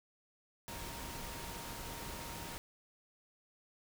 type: tone in noise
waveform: sine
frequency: 932.3 Hz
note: A#5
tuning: in tune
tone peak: -52 dBFS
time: 0.68-2.58 s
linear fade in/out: 0 ms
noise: pink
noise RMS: -45 dBFS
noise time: 0.68-2.58 s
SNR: -10 dB
effects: none